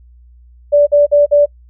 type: tone bursts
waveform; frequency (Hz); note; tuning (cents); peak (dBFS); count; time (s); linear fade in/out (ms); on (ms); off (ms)
sine; 582; D5; -16; -5; 4; 0.72-1.461; 20; 150; 47
effects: noise-tail reverb RT60 0.1 s tail -24 dB re dry + added 60 Hz sine -40 dBFS peak until 1.69 s